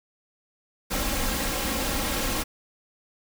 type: noise with comb filter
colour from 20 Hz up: pink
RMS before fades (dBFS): -27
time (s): 0.9-2.44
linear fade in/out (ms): 20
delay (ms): 3.7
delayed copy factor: +0.6
effects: none